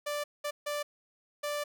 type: tone bursts at uneven times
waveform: sawtooth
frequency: 587.3 Hz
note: D5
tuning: in tune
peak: -28 dBFS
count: 4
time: 0.06-0.24 / 0.44-0.51 / 0.66-0.83 / 1.43-1.64 s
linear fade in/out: 10 ms
effects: none